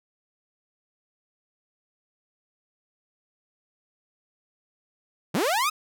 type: linear sweep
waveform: sawtooth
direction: up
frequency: 130.81 to 1295 Hz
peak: -18 dBFS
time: 5.34-5.7 s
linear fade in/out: 10 ms
effects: none